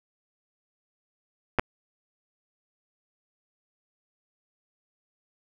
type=clicks; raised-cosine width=0.5 ms; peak=-7 dBFS; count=2; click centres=1.587 / 1.595 s; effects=none